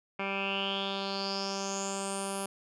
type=tone with low-pass filter sweep; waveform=10% pulse; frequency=196 Hz; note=G3; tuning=in tune; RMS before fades=-34 dBFS; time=0.19-2.46 s; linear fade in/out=5 ms; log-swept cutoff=2200 to 11000 Hz; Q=7.7; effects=none